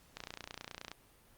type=click train; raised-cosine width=0.2 ms; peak=-25 dBFS; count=23; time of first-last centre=0.17-0.916 s; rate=29.5 Hz; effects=pink hiss -64 dBFS RMS until 1.37 s + Opus 48 kbps